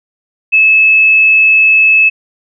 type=tone; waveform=sine; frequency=2600 Hz; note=E7; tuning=24 cents flat; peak=-4 dBFS; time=0.52-2.1 s; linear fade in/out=20 ms; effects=none